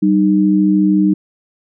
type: tone pair together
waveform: sine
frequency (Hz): 193.08 / 306.5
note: G3 / D#4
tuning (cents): -26 / -26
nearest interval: minor sixth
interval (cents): 800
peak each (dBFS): -12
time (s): 0.02-1.14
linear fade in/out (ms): 10
effects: none